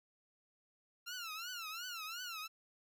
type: tone with vibrato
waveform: 15% pulse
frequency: 1368 Hz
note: F6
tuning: 36 cents flat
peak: -36 dBFS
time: 1.06-2.48 s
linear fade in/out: 20 ms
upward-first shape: triangle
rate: 2.8 Hz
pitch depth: 180 cents each way
effects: none